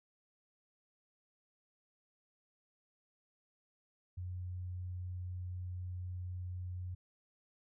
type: tone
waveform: sine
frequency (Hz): 90.4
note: F#2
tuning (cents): -40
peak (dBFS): -39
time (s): 4.17-6.95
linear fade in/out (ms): 10
effects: none